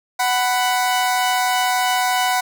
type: tone pair together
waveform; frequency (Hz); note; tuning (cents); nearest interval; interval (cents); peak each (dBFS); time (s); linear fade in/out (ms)
sawtooth; 743.2 / 992; F#5 / B5; +7 / +7; perfect fourth; 500; -14 / -18; 0.19-2.41; 10
effects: none